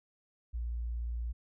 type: tone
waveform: sine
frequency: 58.5 Hz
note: A#1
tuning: 7 cents sharp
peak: -33 dBFS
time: 0.53-1.33 s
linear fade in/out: 20 ms
effects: none